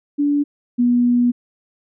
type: tone pair in turn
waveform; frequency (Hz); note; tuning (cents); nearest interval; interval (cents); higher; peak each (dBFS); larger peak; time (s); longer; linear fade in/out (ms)
sine; 288.9 / 242.9; D4 / B3; -28 / -29; minor third; 301; first; -14 / -12; second; 0.18-0.44 / 0.78-1.32; second; 20
effects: none